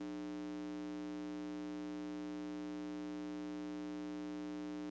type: tone with high-pass filter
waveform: square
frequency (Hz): 60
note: B1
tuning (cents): -49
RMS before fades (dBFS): -44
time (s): 0-4.9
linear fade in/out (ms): 5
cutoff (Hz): 270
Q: 8.9
effects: resampled to 16000 Hz + 12-bit

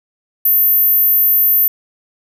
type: tone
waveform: sine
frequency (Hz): 13450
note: G#9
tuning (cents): +21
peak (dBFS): -8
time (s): 0.45-1.68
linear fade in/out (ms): 5
effects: tanh soft clip ceiling -4 dBFS

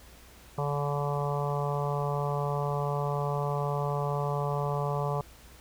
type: harmonic tone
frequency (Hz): 144.1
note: D3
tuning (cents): -33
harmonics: 1 / 3 / 4 / 5 / 6 / 7 / 8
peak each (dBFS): -30 / -35 / -36 / -37 / -38 / -38 / -39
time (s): 0.58-5.21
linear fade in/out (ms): 2
effects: added 60 Hz sine -54 dBFS peak until 5.6 s + pink hiss -54 dBFS RMS until 5.6 s

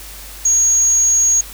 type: tone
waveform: sine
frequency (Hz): 6620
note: G#8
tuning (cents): -6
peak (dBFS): -10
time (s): 0.45-1.41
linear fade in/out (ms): 5
effects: added 50 Hz sine -36 dBFS peak until 1.53 s + white hiss -35 dBFS RMS until 1.53 s

